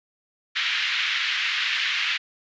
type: band-pass noise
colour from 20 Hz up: white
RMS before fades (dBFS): -25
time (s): 0.55-2.18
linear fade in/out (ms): 20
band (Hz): 1600 to 3400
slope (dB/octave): 24
effects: resampled to 16000 Hz